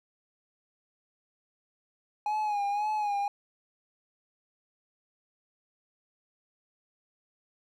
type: tone with vibrato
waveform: triangle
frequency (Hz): 830.6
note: G#5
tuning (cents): 0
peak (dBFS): -25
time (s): 2.26-3.28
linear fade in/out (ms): 2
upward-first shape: sine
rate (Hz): 1.9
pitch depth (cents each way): 57
effects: none